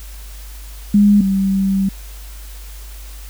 sine tone pair in turn, 204.7 / 193.94 Hz, G#3 / G3, -25 / -18 cents, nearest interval minor second, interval 93 cents, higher first, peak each -7 / -13 dBFS, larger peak first, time 0.94-1.21 / 1.21-1.89 s, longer second, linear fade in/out 5 ms, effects added 50 Hz sine -31 dBFS peak until 3.29 s + white hiss -41 dBFS RMS until 3.29 s

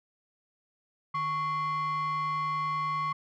sine tone with frequency modulation, 1108.7 Hz, C#6, in tune, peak -25 dBFS, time 1.14-3.13 s, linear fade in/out 10 ms, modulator 957 Hz, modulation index 0.49, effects tanh soft clip ceiling -27 dBFS

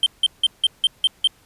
triangle tone bursts, 3136 Hz, G7, in tune, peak -11 dBFS, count 7, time 0.03-1.274 s, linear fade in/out 2 ms, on 32 ms, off 170 ms, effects pink hiss -55 dBFS RMS until 1.45 s + resampled to 32000 Hz

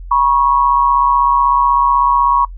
sine tone pair together, 967 / 1103.1 Hz, B5 / C#6, -37 / -9 cents, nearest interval major second, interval 228 cents, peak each -12 dBFS, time 0.11-2.45 s, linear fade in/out 5 ms, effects noise-tail reverb RT60 0.1 s tail -24 dB re dry + added 43 Hz sine -27 dBFS peak until 2.57 s

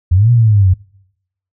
sine linear two-way sweep, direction up then down, 82.41 to 122.2 to 89.1 Hz, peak -6 dBFS, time 0.11-0.74 s, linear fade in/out 10 ms, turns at 0.31 s, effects noise-tail reverb RT60 0.8 s tail -25 dB re dry

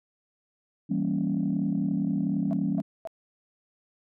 sine chord, E diminished seventh, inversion none, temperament equal, 164.81 / 196 / 233.1 / 277.2 Hz, E3 / G3 / Bb3 / Db4, 0 / 0 / 0 / 0 cents, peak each -30 / -27 / -31 / -29 dBFS, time 0.89-2.82 s, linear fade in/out 20 ms
sine tone bursts, 659.3 Hz, E5, in tune, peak -32 dBFS, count 3, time 2.51-3.073 s, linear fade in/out 0 ms, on 21 ms, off 250 ms
effects tanh soft clip ceiling -17 dBFS

